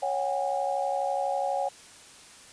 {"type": "chord", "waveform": "sine", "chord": "C# suspended fourth", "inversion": "none", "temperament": "equal with one note detuned", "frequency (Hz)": [554.4, 740, 812.1], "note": ["C#5", "F#5", "G#5"], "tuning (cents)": [0, 0, -39], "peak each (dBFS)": -30, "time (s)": [0.02, 1.69], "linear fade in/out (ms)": 10, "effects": ["white hiss -50 dBFS RMS until 2.52 s", "resampled to 22050 Hz"]}